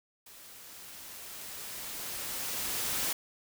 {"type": "noise with level ramp", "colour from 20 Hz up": "white", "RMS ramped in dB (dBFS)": [-52, -31], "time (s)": [0.26, 3.13], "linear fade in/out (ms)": 5, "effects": []}